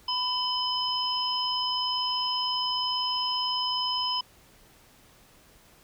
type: tone cluster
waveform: sine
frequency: 995 / 3041 / 5120 Hz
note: B5 / F#7 / D#8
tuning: +13 / +47 / +49 cents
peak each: -30 dBFS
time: 0.08-4.21 s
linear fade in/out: 5 ms
effects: pink hiss -57 dBFS RMS until 5.83 s